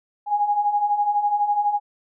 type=beating tone pair; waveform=sine; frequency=816 / 828 Hz; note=G#5 / G#5; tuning=-31 / -5 cents; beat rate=12 Hz; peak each=-25 / -19 dBFS; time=0.26-1.8 s; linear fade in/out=50 ms; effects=none